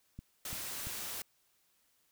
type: click train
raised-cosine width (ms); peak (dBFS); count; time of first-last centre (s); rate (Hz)
5; -32; 3; 0.19-0.87; 2.94
type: noise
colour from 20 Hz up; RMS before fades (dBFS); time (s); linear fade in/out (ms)
white; -41; 0.45-1.22; 2
effects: white hiss -73 dBFS RMS until 2.11 s